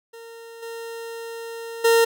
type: tone with level steps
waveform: 40% pulse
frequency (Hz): 460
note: A#4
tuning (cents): -23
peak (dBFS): -38 / -31 / -13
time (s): 0.13-2.05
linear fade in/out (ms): 10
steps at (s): 0.62 / 1.84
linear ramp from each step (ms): 10
effects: none